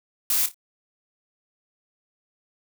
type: noise with echo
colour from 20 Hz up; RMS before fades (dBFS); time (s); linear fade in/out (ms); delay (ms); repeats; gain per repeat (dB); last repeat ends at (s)
blue; -22; 0.3-0.46; 2; 28; 3; -11; 0.544
effects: none